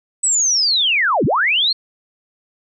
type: linear two-way sweep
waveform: sine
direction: down then up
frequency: 8090 to 103.83 to 4364 Hz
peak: -13 dBFS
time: 0.23-1.73 s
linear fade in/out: 10 ms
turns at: 1.25 s
effects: none